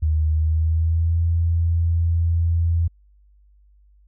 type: tone with pitch glide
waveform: sine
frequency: 77.78 to 83.85 Hz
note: D#2 to E2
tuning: 0 to +30 cents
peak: -16 dBFS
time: 0.02-2.88 s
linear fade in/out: 10 ms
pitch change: +130 cents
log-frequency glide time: 0.3-1.21 s
effects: added 50 Hz sine -51 dBFS peak until 4.07 s